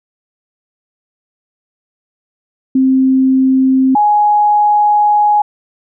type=tone pair in turn; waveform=sine; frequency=262.9 / 834.7 Hz; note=C4 / G#5; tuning=+8 / +9 cents; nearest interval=octave + minor sixth; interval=2001 cents; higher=second; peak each=-7 dBFS; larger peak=neither; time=2.75-3.95 / 3.95-5.42 s; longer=second; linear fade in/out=5 ms; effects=none